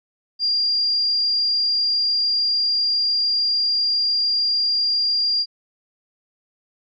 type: tone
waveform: sine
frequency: 4789 Hz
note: D8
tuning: 33 cents sharp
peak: -17 dBFS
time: 0.39-5.46 s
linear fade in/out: 50 ms
effects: none